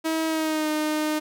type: tone with pitch glide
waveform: sawtooth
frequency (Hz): 320.9 to 306.4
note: E4 to D#4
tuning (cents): -46 to -27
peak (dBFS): -19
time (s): 0.04-1.2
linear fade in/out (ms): 20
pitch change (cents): -81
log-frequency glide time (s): 0.27-0.69
effects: none